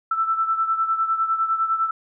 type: beating tone pair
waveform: sine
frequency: 1324 / 1333.9 Hz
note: E6 / E6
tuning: +7 / +20 cents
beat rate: 9.9 Hz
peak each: -20 / -26 dBFS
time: 0.11-1.91 s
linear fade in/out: 5 ms
effects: none